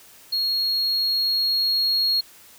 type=tone with level ramp; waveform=triangle; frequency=4297 Hz; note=C8; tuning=45 cents sharp; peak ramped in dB=-19 to -16 dBFS; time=0.32-2.21 s; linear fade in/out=10 ms; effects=tanh soft clip ceiling -12 dBFS + white hiss -49 dBFS RMS until 2.58 s